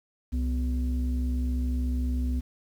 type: tone pair together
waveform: sine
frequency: 65 / 248.6 Hz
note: C2 / B3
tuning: -11 / +12 cents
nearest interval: octave + major seventh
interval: 2323 cents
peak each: -24 / -31 dBFS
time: 0.32-2.41 s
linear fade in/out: 20 ms
effects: tanh soft clip ceiling -20 dBFS + 9-bit